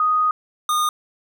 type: tone pair in turn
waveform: sine / square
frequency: 1244.5 / 1224.5 Hz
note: D#6 / D#6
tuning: 0 / -28 cents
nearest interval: unison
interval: 28 cents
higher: first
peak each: -15 / -18 dBFS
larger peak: first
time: 0-0.31 / 0.69-0.89 s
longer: first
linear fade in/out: 2 ms
effects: none